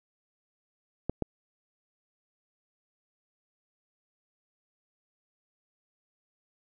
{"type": "clicks", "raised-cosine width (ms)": 2, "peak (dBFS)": -15, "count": 2, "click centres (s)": [1.096, 1.223], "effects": []}